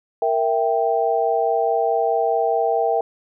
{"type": "chord", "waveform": "sine", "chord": "E diminished", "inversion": "second", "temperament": "equal with one note detuned", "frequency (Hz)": [464.3, 659.3, 784], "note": ["Bb4", "E5", "G5"], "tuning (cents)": [-7, 0, 0], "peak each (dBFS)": -21, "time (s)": [0.22, 3.01], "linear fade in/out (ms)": 2, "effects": []}